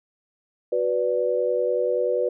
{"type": "chord", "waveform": "sine", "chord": "B minor", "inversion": "second", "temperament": "equal with one note detuned", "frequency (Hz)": [370, 493.9, 584.3], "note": ["F#4", "B4", "D5"], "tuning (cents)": [0, 0, -9], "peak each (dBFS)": [-27, -22, -26], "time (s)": [0.72, 2.29], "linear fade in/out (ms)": 5, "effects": []}